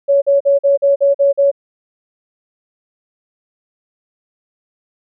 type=tone bursts; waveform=sine; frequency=560 Hz; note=C#5; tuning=18 cents sharp; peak=-8 dBFS; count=8; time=0.08-1.515 s; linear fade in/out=20 ms; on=140 ms; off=45 ms; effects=none